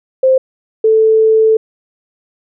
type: tone pair in turn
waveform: sine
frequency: 523.3 / 440.4 Hz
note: C5 / A4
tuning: 0 / +2 cents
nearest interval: minor third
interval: 298 cents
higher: first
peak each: -6 dBFS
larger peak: neither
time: 0.23-0.38 / 0.84-1.57 s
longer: second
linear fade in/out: 5 ms
effects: none